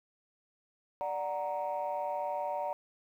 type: chord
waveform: sine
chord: D augmented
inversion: none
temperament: equal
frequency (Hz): 587.3 / 740 / 932.3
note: D5 / F#5 / A#5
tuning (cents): 0 / 0 / 0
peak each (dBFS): -35 / -36 / -35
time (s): 1.01-2.73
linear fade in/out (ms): 0
effects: tanh soft clip ceiling -26 dBFS + 11-bit